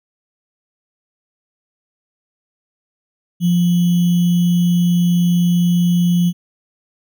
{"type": "tone with sample-and-hold", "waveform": "sine", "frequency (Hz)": 174.61, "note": "F3", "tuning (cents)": 0, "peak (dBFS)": -11, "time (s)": [3.4, 6.33], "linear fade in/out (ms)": 50, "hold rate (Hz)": 3150, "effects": []}